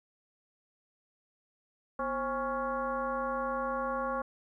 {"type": "tone with frequency modulation", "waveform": "sine", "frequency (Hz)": 821, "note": "G#5", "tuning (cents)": -20, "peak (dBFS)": -30, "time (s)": [1.99, 4.22], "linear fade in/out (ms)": 5, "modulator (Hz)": 288, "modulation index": 1.8, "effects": ["12-bit"]}